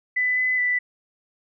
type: tone with pitch steps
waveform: sine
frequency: 1999 / 2012 / 1982 Hz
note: B6 / B6 / B6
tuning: +20 / +32 / +6 cents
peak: -19 dBFS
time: 0.16-0.79 s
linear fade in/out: 10 ms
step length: 210 ms
effects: none